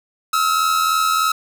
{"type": "tone pair together", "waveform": "45% pulse", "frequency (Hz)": [1285.8, 1369], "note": ["E6", "F6"], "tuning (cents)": [-43, -35], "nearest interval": "minor second", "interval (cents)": 108, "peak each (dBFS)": [-16, -22], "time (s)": [0.33, 1.32], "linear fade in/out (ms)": 5, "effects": []}